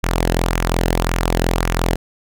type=tone with flanger; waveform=sawtooth; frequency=42.83 Hz; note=F1; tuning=33 cents flat; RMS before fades=-18 dBFS; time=0.03-1.96 s; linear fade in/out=10 ms; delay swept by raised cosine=0.22 to 0.88 ms; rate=1.8 Hz; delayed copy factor=-0.5; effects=none

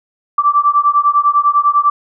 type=beating tone pair; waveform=sine; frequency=1162 / 1172 Hz; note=D6 / D6; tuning=-19 / -4 cents; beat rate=10 Hz; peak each=-12 dBFS; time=0.38-1.9 s; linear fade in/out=5 ms; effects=none

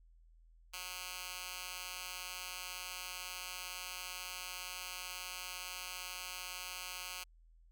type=tone with high-pass filter; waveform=10% pulse; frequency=182.1 Hz; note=F#3; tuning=27 cents flat; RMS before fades=-45 dBFS; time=0.73-7.24 s; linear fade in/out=10 ms; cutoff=2100 Hz; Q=0.72; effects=added 41 Hz sine -60 dBFS peak until 7.71 s

